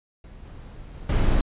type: noise with level steps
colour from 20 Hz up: brown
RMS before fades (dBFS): -43 / -40 / -38 / -20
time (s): 0.24-1.41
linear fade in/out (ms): 2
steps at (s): 0.45 / 0.94 / 1.09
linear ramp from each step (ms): 5
effects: resampled to 8000 Hz